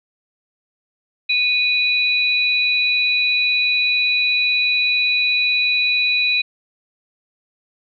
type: tone pair together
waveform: sine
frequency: 2479 / 3935 Hz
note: D#7 / B7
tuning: -7 / -7 cents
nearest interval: minor sixth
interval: 800 cents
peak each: -16 / -20 dBFS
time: 1.29-6.42 s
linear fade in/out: 10 ms
effects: none